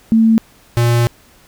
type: tone pair in turn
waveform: sine / square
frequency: 224 / 118.66 Hz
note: A3 / A#2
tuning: +31 / +31 cents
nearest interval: major seventh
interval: 1100 cents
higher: first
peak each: -7 / -11 dBFS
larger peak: first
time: 0.12-0.38 / 0.77-1.07 s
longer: second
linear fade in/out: 0 ms
effects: pink hiss -48 dBFS RMS until 1.47 s